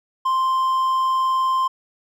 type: tone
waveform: triangle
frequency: 1046.5 Hz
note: C6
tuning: in tune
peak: -15 dBFS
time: 0.25-1.68 s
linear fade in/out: 10 ms
effects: none